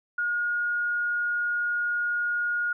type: tone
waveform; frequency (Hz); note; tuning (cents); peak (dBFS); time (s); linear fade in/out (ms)
sine; 1434; F6; +45; -24; 0.18-2.73; 5
effects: none